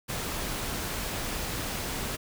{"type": "noise", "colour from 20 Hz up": "pink", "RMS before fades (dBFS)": -33, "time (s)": [0.08, 2.17], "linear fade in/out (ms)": 20, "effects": []}